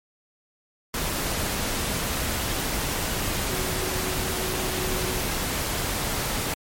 sine tone in noise, 370.8 Hz, F#4, 4 cents sharp, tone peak -33 dBFS, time 3.5-5.21 s, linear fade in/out 2 ms, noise pink, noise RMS -27 dBFS, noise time 0.94-6.54 s, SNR -9 dB, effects MP3 64 kbps

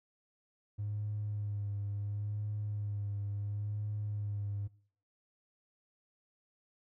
triangle tone with vibrato, 103.1 Hz, G#2, 12 cents flat, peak -31 dBFS, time 0.78-4.68 s, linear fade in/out 20 ms, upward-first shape sine, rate 0.72 Hz, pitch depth 30 cents each way, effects noise-tail reverb RT60 0.5 s tail -24 dB re dry + tanh soft clip ceiling -31 dBFS

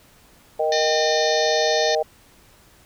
sine chord, Eb major, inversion second, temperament equal, 466.2 / 622.3 / 784 Hz, Bb4 / Eb5 / G5, 0 / 0 / 0 cents, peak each -23 / -21 / -25 dBFS, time 0.59-2.03 s, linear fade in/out 10 ms
harmonic tone, 606 Hz, D#5, 46 cents flat, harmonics 3 / 4 / 5 / 6 / 7 / 8 / 9 / 10, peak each -27 / -36 / -38 / -28 / -28 / -34 / -33 / -32 dBFS, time 0.72-1.95 s, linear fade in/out 2 ms
effects pink hiss -53 dBFS RMS until 2.85 s

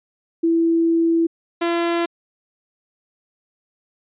sine / sawtooth tone pair in turn, 331.7 / 340.2 Hz, E4 / F4, +11 / -45 cents, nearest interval unison, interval 44 cents, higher second, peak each -14 dBFS, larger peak neither, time 0.43-1.27 / 1.61-2.06 s, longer first, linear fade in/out 10 ms, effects resampled to 8000 Hz

